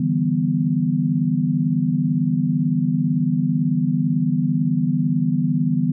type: chord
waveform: sine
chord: E minor seventh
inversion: third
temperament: equal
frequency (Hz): 146.83 / 164.81 / 196 / 246.9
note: D3 / E3 / G3 / B3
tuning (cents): 0 / 0 / 0 / 0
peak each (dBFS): -23 / -21 / -25 / -21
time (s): 0-5.92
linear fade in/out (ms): 5
effects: none